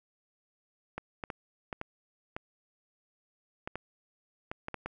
clicks, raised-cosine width 0.5 ms, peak -21 dBFS, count 12, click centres 0.98 / 1.238 / 1.302 / 1.728 / 1.814 / 2.365 / 3.675 / 3.756 / 4.515 / 4.684 / 4.743 / 4.86 s, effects none

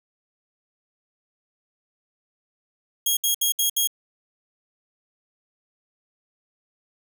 10% pulse tone bursts, 3277 Hz, G#7, 24 cents flat, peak -11 dBFS, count 5, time 3.06-3.874 s, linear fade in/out 5 ms, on 110 ms, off 66 ms, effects none

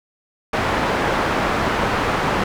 white low-pass noise, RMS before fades -20 dBFS, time 0.53-2.44 s, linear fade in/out 5 ms, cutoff 1300 Hz, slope 12 dB/octave, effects none

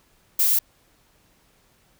violet noise, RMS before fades -19 dBFS, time 0.39-0.59 s, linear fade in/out 5 ms, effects pink hiss -61 dBFS RMS until 1.99 s

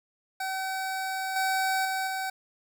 25% pulse tone with level steps, 763 Hz, G5, 47 cents flat, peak -26 / -21 / -24 / -26 dBFS, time 0.4-2.3 s, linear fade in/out 5 ms, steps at 1.36 / 1.85 / 2.07 s, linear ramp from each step 2 ms, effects none

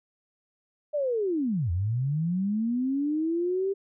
sine linear two-way sweep, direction down then up, 610 to 81.8 to 397.7 Hz, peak -24 dBFS, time 0.93-3.74 s, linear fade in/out 20 ms, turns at 1.71 s, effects none

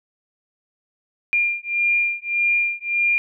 sine beating tone pair, 2400 / 2401.7 Hz, D7 / D7, +37 / +38 cents, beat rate 1.7 Hz, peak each -21 dBFS, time 1.33-3.18 s, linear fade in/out 0 ms, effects none

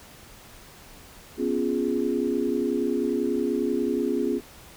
sine chord, C# dominant seventh, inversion third, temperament equal, 246.9 / 277.2 / 349.2 / 415.3 Hz, B3 / C#4 / E#4 / G#4, 0 / 0 / 0 / 0 cents, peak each -28 dBFS, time 1.37-4.41 s, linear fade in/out 50 ms, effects pink hiss -48 dBFS RMS until 4.76 s

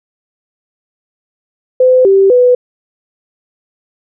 sine tone with pitch steps, 510 / 389.4 / 495.7 Hz, C5 / G4 / B4, -44 / -12 / +6 cents, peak -4 dBFS, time 1.8-2.55 s, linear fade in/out 5 ms, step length 250 ms, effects none

